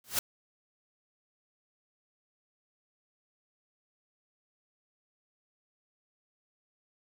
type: noise with exponential growth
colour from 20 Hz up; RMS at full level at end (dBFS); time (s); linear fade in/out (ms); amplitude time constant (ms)
white; -24; 0.04-0.19; 2; 31
effects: none